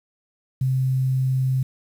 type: tone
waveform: sine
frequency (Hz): 130.81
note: C3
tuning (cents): 0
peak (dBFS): -18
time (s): 0.61-1.63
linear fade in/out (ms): 5
effects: 8-bit